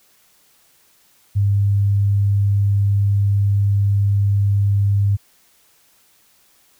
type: tone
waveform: sine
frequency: 100.5 Hz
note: G2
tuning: 44 cents sharp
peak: -13 dBFS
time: 1.35-5.17 s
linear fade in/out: 20 ms
effects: white hiss -56 dBFS RMS until 6.79 s